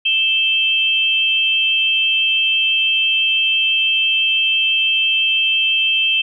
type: tone pair together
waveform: sine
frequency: 2637 / 3147 Hz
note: E7 / G7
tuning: 0 / +6 cents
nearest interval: minor third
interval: 306 cents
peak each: -16 dBFS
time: 0.05-6.22 s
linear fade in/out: 10 ms
effects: none